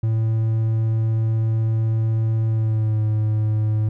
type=tone with pitch glide; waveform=triangle; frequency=111.5 to 107.89 Hz; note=A2 to A2; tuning=+23 to -34 cents; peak=-15 dBFS; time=0.03-3.89 s; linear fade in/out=5 ms; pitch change=-57 cents; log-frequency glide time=2.47-3.02 s; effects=none